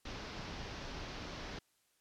pink low-pass noise, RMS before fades -45 dBFS, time 0.05-1.59 s, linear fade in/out 5 ms, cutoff 5800 Hz, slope 48 dB/octave, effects white hiss -75 dBFS RMS until 2 s + low-pass 12000 Hz 12 dB/octave

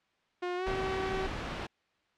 sawtooth tone with pitch glide, 357.3 to 380.7 Hz, F4 to F#4, +40 to +49 cents, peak -28 dBFS, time 0.42-1.27 s, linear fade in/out 10 ms, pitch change +109 cents, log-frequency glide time 0.56-0.67 s
pink noise, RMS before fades -36 dBFS, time 0.66-1.67 s, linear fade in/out 10 ms
effects white hiss -72 dBFS RMS until 2.17 s + low-pass 3000 Hz 12 dB/octave

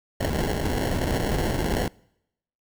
pink noise with sample-and-hold, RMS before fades -25 dBFS, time 0.2-1.88 s, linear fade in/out 5 ms, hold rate 1225 Hz, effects noise-tail reverb RT60 0.8 s tail -25 dB re dry

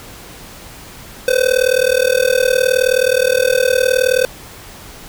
square tone with amplitude modulation, 510 Hz, C5, 44 cents flat, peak -8 dBFS, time 1.28-4.25 s, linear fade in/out 0 ms, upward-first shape sine, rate 39.2 Hz, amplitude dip 95%, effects pink hiss -36 dBFS RMS until 5.08 s

